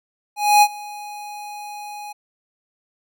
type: tone with ADSR envelope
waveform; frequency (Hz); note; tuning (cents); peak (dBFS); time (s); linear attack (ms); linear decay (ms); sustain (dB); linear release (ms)
square; 830.6; G#5; 0; -9; 0.36-2.13; 260; 56; -23; 13
effects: none